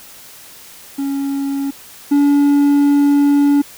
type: tone pair in turn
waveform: triangle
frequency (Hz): 277 / 285.8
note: C#4 / D4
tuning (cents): -1 / -47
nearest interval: minor second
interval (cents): 54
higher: second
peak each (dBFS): -15 / -7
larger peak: second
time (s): 0.98-1.71 / 2.11-3.62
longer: second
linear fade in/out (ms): 10
effects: white hiss -39 dBFS RMS until 3.77 s